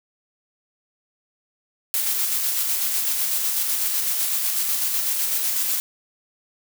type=noise with tremolo; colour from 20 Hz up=blue; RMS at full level=-22 dBFS; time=1.94-5.8 s; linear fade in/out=0 ms; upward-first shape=square; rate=8 Hz; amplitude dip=25%; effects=none